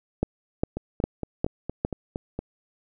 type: two click trains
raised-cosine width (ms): 2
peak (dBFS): -9 / -16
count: 5 / 8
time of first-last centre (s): 0.23-1.849 / 0.77-2.39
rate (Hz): 2.47 / 4.32
effects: none